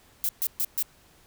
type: noise bursts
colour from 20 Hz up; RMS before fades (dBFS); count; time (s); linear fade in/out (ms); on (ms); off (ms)
violet; -26; 4; 0.24-0.826; 0; 49; 130
effects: pink hiss -58 dBFS RMS until 1.26 s